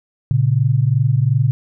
sine tone pair together, 115.84 / 138.6 Hz, A#2 / C#3, -10 / 0 cents, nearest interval minor third, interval 310 cents, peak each -15 dBFS, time 0.31-1.51 s, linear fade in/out 0 ms, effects none

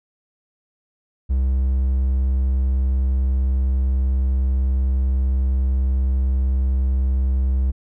triangle tone, 65.41 Hz, C2, in tune, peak -14 dBFS, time 1.29-7.72 s, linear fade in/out 20 ms, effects none

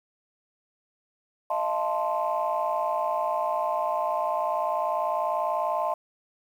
sine chord, F dominant seventh, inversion third, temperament equal with one note detuned, 622.3 / 682.5 / 880 / 1046.5 Hz, Eb5 / F5 / A5 / C6, 0 / -40 / 0 / 0 cents, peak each -29 dBFS, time 1.5-5.94 s, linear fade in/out 5 ms, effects tanh soft clip ceiling -16 dBFS + 9-bit

